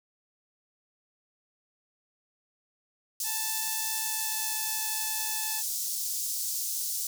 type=high-pass noise; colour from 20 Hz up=pink; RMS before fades=-32 dBFS; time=3.2-7.07 s; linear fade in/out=2 ms; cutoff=5400 Hz; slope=24 dB/octave
type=tone with pitch glide; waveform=10% pulse; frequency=880 to 872.4 Hz; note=A5 to A5; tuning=0 to -15 cents; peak=-28 dBFS; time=3.23-5.63 s; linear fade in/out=50 ms; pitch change=-15 cents; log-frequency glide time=3.94-4.59 s
effects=none